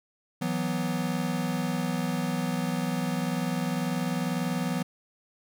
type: chord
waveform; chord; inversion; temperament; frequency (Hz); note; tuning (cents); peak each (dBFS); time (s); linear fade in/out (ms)
square; E suspended second; none; equal; 164.81 / 185 / 246.9; E3 / F#3 / B3; 0 / 0 / 0; -32; 0.41-4.83; 10
effects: none